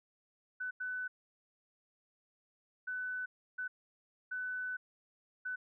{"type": "tone bursts at uneven times", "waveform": "sine", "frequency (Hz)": 1500, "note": "F#6", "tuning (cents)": 23, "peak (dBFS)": -36, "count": 6, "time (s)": [[0.6, 0.71], [0.8, 1.08], [2.87, 3.26], [3.58, 3.68], [4.31, 4.77], [5.45, 5.56]], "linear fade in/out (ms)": 10, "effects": []}